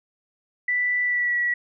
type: tone with pitch glide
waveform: sine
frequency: 1975.5 to 1934.8 Hz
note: B6 to B6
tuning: 0 to -36 cents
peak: -20 dBFS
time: 0.68-1.54 s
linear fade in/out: 5 ms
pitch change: -36 cents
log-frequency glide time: 1.03-1.36 s
effects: none